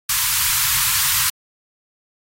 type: band-stop noise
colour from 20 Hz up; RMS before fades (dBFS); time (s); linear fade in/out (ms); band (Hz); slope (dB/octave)
white; -18; 0.09-1.3; 5; 150 to 910; 96
effects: AAC 48 kbps